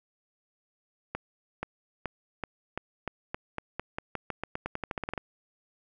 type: accelerating click train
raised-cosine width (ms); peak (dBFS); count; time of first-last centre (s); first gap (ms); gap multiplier
0.5; -17; 23; 1.15-5.178; 480; 0.89
effects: none